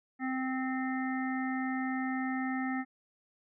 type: harmonic tone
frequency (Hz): 260.5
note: C4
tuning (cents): -7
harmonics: 1 / 3 / 5 / 7 / 8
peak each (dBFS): -32 / -39 / -43 / -40 / -45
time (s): 0.19-2.85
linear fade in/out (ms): 50
effects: none